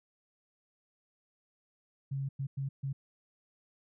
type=tone bursts at uneven times; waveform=sine; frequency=136.8 Hz; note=C#3; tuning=23 cents flat; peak=-32 dBFS; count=4; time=2.11-2.29 / 2.39-2.47 / 2.57-2.69 / 2.83-2.93 s; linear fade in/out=10 ms; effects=none